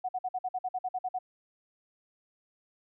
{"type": "tone bursts", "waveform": "sine", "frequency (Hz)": 740, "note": "F#5", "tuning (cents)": 0, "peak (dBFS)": -29, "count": 12, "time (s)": [0.04, 1.189], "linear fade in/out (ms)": 10, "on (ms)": 49, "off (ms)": 51, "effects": []}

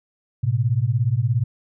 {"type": "beating tone pair", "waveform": "sine", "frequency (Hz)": [110, 127], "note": ["A2", "B2"], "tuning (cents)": [0, 49], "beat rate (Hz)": 17, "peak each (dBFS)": [-20, -20], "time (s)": [0.43, 1.44], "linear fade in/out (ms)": 10, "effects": []}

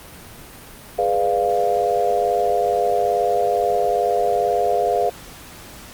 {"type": "chord", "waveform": "sine", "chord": "G# diminished seventh", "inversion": "none", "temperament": "equal with one note detuned", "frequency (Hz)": [415.3, 493.9, 596.2, 698.5], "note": ["G#4", "B4", "D5", "F5"], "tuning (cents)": [0, 0, 26, 0], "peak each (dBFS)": [-23, -22, -25, -19], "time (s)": [0.98, 5.1], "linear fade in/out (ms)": 10, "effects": ["pink hiss -40 dBFS RMS until 5.93 s", "Opus 32 kbps"]}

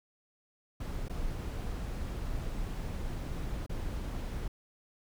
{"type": "noise with dropouts", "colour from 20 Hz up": "brown", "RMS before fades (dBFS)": -36, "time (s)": [0.8, 4.48], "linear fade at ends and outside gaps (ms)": 5, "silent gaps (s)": [[1.084, 1.096], [3.664, 3.694]], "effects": []}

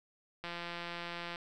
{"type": "click train", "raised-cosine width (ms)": 0.3, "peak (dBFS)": -25, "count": 159, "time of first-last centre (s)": [0.44, 1.359], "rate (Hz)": 172, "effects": []}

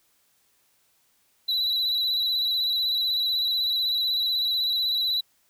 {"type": "tone with vibrato", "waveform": "triangle", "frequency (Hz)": 3951, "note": "B7", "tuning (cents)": 0, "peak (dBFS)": -21, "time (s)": [1.48, 5.21], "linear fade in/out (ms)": 10, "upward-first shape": "square", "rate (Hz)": 16, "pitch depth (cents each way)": 27, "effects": ["white hiss -66 dBFS RMS until 5.49 s"]}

